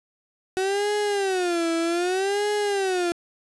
35% pulse tone with vibrato, 371.4 Hz, F#4, 7 cents sharp, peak -20 dBFS, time 0.57-3.12 s, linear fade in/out 0 ms, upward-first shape sine, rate 0.64 Hz, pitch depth 200 cents each way, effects resampled to 24000 Hz + 10-bit

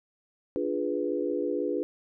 sine chord, D diminished seventh, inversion none, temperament equal, 293.7 / 349.2 / 415.3 / 493.9 Hz, D4 / F4 / Ab4 / Cb5, 0 / 0 / 0 / 0 cents, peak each -32 dBFS, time 0.56-1.83 s, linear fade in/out 0 ms, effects none

